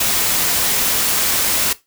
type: noise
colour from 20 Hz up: white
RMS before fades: -17 dBFS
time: 0-1.73 s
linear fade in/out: 5 ms
effects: noise-tail reverb RT60 0.2 s tail -17 dB re dry